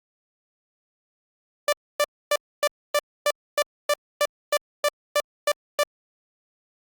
sawtooth tone bursts, 587.3 Hz, D5, in tune, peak -14 dBFS, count 14, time 1.68-5.834 s, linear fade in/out 2 ms, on 46 ms, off 270 ms, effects Opus 48 kbps

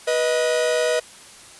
45% pulse tone pair together, 488.9 / 628 Hz, B4 / D#5, -18 / +16 cents, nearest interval major third, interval 434 cents, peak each -21 dBFS, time 0.07-1 s, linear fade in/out 10 ms, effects white hiss -44 dBFS RMS until 1.59 s + resampled to 24000 Hz

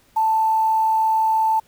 sine tone with quantisation, 883 Hz, A5, 6 cents sharp, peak -15 dBFS, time 0.16-1.6 s, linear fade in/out 10 ms, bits 7, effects pink hiss -57 dBFS RMS until 1.67 s

